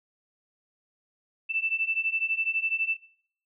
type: beating tone pair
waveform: sine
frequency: 2649 / 2661 Hz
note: E7 / E7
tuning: +8 / +16 cents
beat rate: 12 Hz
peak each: -29 / -27 dBFS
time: 1.49-2.97 s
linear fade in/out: 20 ms
effects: noise-tail reverb RT60 0.6 s tail -21 dB re dry